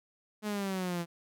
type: exponential sweep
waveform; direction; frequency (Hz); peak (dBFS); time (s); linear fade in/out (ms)
sawtooth; down; 214 to 168.1; -28; 0.42-1.06; 50
effects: none